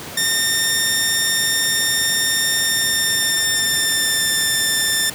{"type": "tone with pitch glide", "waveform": "10% pulse", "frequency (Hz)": [1818, 1784.7], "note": ["A#6", "A6"], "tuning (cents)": [-44, 24], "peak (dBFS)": -7, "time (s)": [0.17, 5.1], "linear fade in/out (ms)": 5, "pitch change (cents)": -32, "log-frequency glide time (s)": [2.54, 4.32], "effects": ["pink hiss -32 dBFS RMS until 5.14 s", "high-pass 100 Hz 12 dB/octave"]}